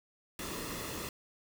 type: noise with comb filter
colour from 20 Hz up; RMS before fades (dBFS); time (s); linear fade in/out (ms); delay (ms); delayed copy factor
pink; -40; 0.39-1.09; 2; 1.3; -0.55
effects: none